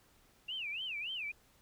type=tone with vibrato; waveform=sine; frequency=2686 Hz; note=E7; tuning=32 cents sharp; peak=-37 dBFS; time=0.48-1.32 s; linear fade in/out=10 ms; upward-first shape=sine; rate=3.5 Hz; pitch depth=270 cents each way; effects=pink hiss -67 dBFS RMS until 1.61 s